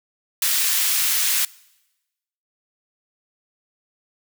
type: high-pass noise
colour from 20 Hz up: white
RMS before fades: -20 dBFS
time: 0.42-1.45 s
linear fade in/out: 2 ms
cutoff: 1700 Hz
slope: 12 dB/octave
effects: noise-tail reverb RT60 1.0 s tail -23 dB re dry

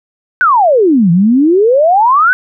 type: exponential two-way sweep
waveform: sine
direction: down then up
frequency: 1548 to 163.6 to 1548 Hz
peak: -5 dBFS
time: 0.41-2.33 s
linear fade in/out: 0 ms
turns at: 1.11 s
effects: none

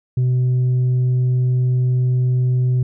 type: tone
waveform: sine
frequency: 126.2 Hz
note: B2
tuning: 38 cents sharp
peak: -11 dBFS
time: 0.17-2.83 s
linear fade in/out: 5 ms
effects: tanh soft clip ceiling -13 dBFS

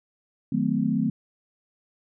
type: chord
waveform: sine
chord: D# diminished seventh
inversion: none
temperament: equal with one note detuned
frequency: 155.56 / 185 / 220 / 255.7 Hz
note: D#3 / F#3 / A3 / C4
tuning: 0 / 0 / 0 / -40 cents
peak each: -29 / -28 / -25 / -26 dBFS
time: 0.52-1.1 s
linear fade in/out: 5 ms
effects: none

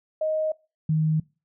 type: tone pair in turn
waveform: sine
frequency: 625 / 156.55 Hz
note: D#5 / D#3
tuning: +8 / +11 cents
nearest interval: 2 octaves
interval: 2397 cents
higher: first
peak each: -22 / -19 dBFS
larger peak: second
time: 0.21-0.52 / 0.89-1.2 s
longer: neither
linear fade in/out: 5 ms
effects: noise-tail reverb RT60 0.3 s tail -23 dB re dry

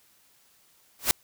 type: noise with exponential growth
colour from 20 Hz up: white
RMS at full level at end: -17 dBFS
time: 0.99-1.11 s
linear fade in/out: 0 ms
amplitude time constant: 26 ms
effects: white hiss -62 dBFS RMS until 1.23 s

